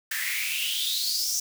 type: noise with high-pass filter sweep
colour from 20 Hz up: white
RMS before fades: -28 dBFS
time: 0.11-1.4 s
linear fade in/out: 5 ms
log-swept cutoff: 1700 to 6000 Hz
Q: 7.6
effects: none